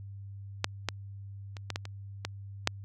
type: clicks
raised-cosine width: 0.2 ms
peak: -8 / -11 / -26 / -16 / -15 / -24 / -15 / -6 dBFS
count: 8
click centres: 0.644 / 0.887 / 1.568 / 1.703 / 1.759 / 1.854 / 2.25 / 2.674 s
effects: added 99 Hz sine -41 dBFS peak until 2.84 s